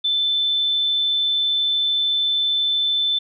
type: tone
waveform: sine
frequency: 3527 Hz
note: A7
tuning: 3 cents sharp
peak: -17 dBFS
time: 0.04-3.19 s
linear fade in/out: 10 ms
effects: none